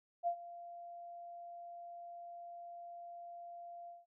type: tone with ADSR envelope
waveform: sine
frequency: 692 Hz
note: F5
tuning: 16 cents flat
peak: -30 dBFS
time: 0.23-4.06 s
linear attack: 41 ms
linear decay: 81 ms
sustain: -17 dB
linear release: 180 ms
effects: none